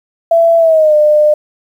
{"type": "tone with pitch glide", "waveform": "sine", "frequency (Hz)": [668, 602], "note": ["E5", "D5"], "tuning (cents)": [23, 43], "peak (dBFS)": -5, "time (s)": [0.31, 1.34], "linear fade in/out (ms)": 5, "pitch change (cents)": -180, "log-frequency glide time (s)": [0.58, 0.95], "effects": ["7-bit"]}